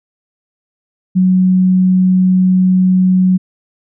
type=tone; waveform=sine; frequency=185 Hz; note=F#3; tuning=in tune; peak=-7 dBFS; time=1.15-3.38 s; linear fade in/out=20 ms; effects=none